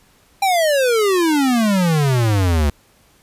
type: exponential sweep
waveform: square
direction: down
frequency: 805 to 70.2 Hz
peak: -14 dBFS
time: 0.42-2.7 s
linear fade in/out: 5 ms
effects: pink hiss -54 dBFS RMS until 3.22 s + resampled to 32000 Hz